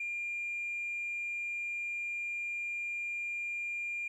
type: tone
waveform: sine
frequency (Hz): 2400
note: D7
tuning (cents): +37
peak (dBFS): -33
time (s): 0-4.08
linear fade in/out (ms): 5
effects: tanh soft clip ceiling -30 dBFS + 12-bit